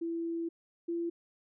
sine tone pair in turn, 333.9 / 339.3 Hz, E4 / F4, +22 / -50 cents, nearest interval unison, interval 28 cents, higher second, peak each -32 / -31 dBFS, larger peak second, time 0.01-0.49 / 0.88-1.1 s, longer first, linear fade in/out 10 ms, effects none

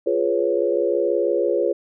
sine chord, C# dominant seventh, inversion first, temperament equal, 349.2 / 415.3 / 493.9 / 554.4 Hz, E#4 / G#4 / B4 / C#5, 0 / 0 / 0 / 0 cents, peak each -23 dBFS, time 0.06-1.73 s, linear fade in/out 10 ms, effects none

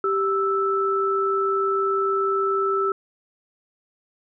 sine tone pair together, 391.5 / 1318 Hz, G4 / E6, -2 / -1 cents, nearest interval octave + major sixth, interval 2101 cents, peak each -22 dBFS, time 0.04-2.92 s, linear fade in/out 2 ms, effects none

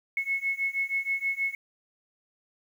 sine beating tone pair, 2188 / 2194.3 Hz, C#7 / C#7, -23 / -18 cents, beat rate 6.3 Hz, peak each -30 / -29 dBFS, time 0.17-1.55 s, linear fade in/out 2 ms, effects 9-bit

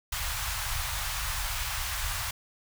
pink band-stop noise, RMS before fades -32 dBFS, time 0.12-2.31 s, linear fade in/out 5 ms, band 100 to 860 Hz, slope 24 dB/octave, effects none

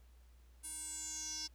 square tone with band-pass filter sweep, 311.1 Hz, D#4, in tune, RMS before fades -44 dBFS, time 0.63-1.48 s, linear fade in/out 20 ms, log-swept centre 9800 to 5200 Hz, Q 7.6, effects added 60 Hz sine -59 dBFS peak until 1.54 s + pink hiss -73 dBFS RMS until 1.54 s

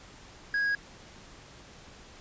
triangle tone with tanh clipping, 1649 Hz, G#6, 13 cents flat, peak -26 dBFS, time 0.54-0.75 s, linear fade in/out 2 ms, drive 8 dB, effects pink hiss -51 dBFS RMS until 2.2 s + resampled to 16000 Hz

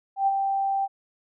sine tone with ADSR envelope, 784 Hz, G5, in tune, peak -17 dBFS, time 0.16-0.88 s, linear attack 110 ms, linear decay 34 ms, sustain -5 dB, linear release 39 ms, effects none

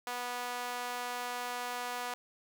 sawtooth tone with high-pass filter, 245.1 Hz, B3, 13 cents flat, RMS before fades -38 dBFS, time 0.07-2.14 s, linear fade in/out 0 ms, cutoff 820 Hz, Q 1.4, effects none

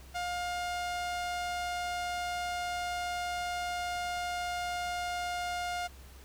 sawtooth tone with low-pass filter, 709 Hz, F5, 26 cents sharp, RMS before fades -35 dBFS, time 0.14-5.88 s, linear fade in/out 20 ms, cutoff 10000 Hz, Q 0.54, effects added 65 Hz sine -50 dBFS peak until 6.24 s + pink hiss -56 dBFS RMS until 6.24 s

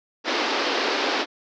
pink band-pass noise, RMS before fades -24 dBFS, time 0.24-1.26 s, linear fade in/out 50 ms, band 270 to 5300 Hz, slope 48 dB/octave, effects none

